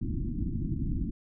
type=low-pass noise; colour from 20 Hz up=pink; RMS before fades=-31 dBFS; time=0.01-1.11 s; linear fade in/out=10 ms; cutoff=330 Hz; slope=96 dB/octave; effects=none